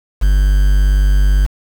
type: tone with quantisation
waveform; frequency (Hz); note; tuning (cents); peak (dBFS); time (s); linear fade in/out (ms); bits
triangle; 49; G1; 0; -6; 0.21-1.47; 20; 5
effects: none